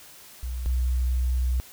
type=tone pair in turn; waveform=sine; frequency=61.74 / 62.6 Hz; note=B1 / B1; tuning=0 / +24 cents; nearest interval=unison; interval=24 cents; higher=second; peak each=-28 / -21 dBFS; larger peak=second; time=0.43-0.66 / 0.66-1.6 s; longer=second; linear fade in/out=0 ms; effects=white hiss -48 dBFS RMS until 1.72 s